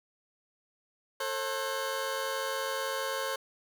20% pulse tone cluster, 445.2 / 537 / 1515 Hz, A4 / C5 / F#6, +20 / +45 / +40 cents, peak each -33 / -28 / -35 dBFS, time 1.2-3.36 s, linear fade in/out 5 ms, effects none

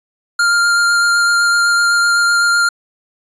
square tone with vibrato, 1400 Hz, F6, 4 cents sharp, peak -11 dBFS, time 0.39-2.69 s, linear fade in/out 5 ms, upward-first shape sine, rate 7.9 Hz, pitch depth 11 cents each way, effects resampled to 22050 Hz

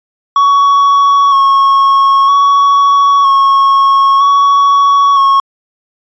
triangle tone with vibrato, 1108.7 Hz, C#6, in tune, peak -3 dBFS, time 0.36-5.4 s, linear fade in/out 2 ms, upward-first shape square, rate 0.52 Hz, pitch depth 20 cents each way, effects resampled to 16000 Hz

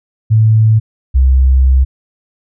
sine tone pair in turn, 110 / 65.41 Hz, A2 / C2, 0 / 0 cents, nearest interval major sixth, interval 900 cents, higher first, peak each -5 dBFS, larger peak neither, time 0.3-0.8 / 1.14-1.85 s, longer second, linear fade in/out 20 ms, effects none

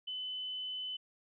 sine tone, 3020 Hz, F#7, 35 cents sharp, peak -37 dBFS, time 0.07-0.97 s, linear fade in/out 10 ms, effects none

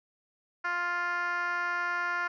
10% pulse tone with band-pass filter, 350.4 Hz, F4, 6 cents sharp, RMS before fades -31 dBFS, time 0.64-2.28 s, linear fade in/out 10 ms, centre 1400 Hz, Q 2.4, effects resampled to 16000 Hz

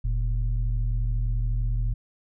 sine tone pair together, 42.89 / 114.5 Hz, F1 / A#2, -31 / -31 cents, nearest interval octave + perfect fourth, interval 1700 cents, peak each -22 / -27 dBFS, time 0.04-1.94 s, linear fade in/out 10 ms, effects tanh soft clip ceiling -17 dBFS

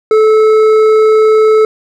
sine tone with hard clipping, 434.7 Hz, A4, 21 cents flat, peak -6 dBFS, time 0.11-1.65 s, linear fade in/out 2 ms, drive 7 dB, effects none

